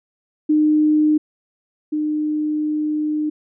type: tone pair in turn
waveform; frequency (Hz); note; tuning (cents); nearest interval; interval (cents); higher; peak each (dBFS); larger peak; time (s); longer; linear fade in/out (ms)
sine; 304.8 / 303.7; D#4 / D#4; -36 / -42; unison; 6; first; -12 / -18; first; 0.49-1.18 / 1.92-3.3; second; 10
effects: none